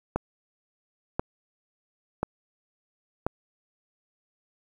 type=click train; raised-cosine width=1 ms; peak=-11 dBFS; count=4; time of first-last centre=0.16-3.266 s; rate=0.966 Hz; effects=8-bit